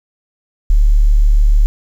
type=tone; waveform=sine; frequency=36.71 Hz; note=D1; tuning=in tune; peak=-6 dBFS; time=0.7-1.66 s; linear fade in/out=0 ms; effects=7-bit